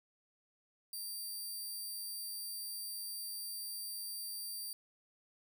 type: tone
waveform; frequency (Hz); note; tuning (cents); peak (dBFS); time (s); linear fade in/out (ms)
10% pulse; 4699; D8; 0; -34; 0.93-4.73; 2
effects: none